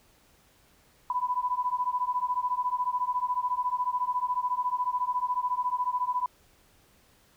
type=beating tone pair; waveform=sine; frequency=987.8 / 1001.8 Hz; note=B5 / B5; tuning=0 / +24 cents; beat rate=14 Hz; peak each=-29 dBFS; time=1.1-6.26 s; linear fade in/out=2 ms; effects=pink hiss -62 dBFS RMS until 7.36 s